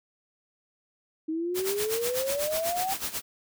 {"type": "exponential sweep", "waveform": "sine", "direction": "up", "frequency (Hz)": [311.8, 784], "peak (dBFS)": -27, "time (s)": [1.28, 2.94], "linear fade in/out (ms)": 10}
{"type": "noise with tremolo", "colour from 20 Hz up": "white", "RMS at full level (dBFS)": -30, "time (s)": [1.54, 3.22], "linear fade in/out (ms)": 50, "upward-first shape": "sine", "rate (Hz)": 8.1, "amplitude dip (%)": 80}
{"effects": []}